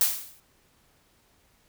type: noise with exponential decay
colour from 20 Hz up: blue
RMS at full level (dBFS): -19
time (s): 0.01-0.4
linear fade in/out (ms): 1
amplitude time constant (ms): 84
effects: pink hiss -64 dBFS RMS until 1.68 s